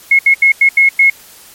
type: tone bursts at uneven times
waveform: sine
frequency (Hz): 2171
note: C#7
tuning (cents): -37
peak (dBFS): -4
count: 6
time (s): 0.11-0.19 / 0.26-0.34 / 0.42-0.52 / 0.61-0.69 / 0.77-0.89 / 0.99-1.1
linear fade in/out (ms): 5
effects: white hiss -39 dBFS RMS until 1.54 s + MP3 64 kbps